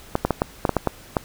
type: clicks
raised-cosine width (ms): 1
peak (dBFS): -4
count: 9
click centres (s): 0.154 / 0.25 / 0.307 / 0.419 / 0.652 / 0.693 / 0.767 / 0.873 / 1.168
effects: pink hiss -45 dBFS RMS until 1.24 s